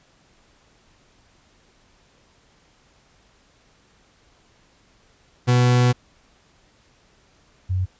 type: tone pair in turn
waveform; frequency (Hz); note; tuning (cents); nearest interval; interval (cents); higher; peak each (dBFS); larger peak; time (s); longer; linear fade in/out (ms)
40% pulse / sine; 123.47 / 92.5; B2 / F#2; 0 / 0; perfect fourth; 500; first; -13 / -19; first; 5.47-5.93 / 7.69-7.86; first; 20
effects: pink hiss -58 dBFS RMS until 7.99 s + resampled to 16000 Hz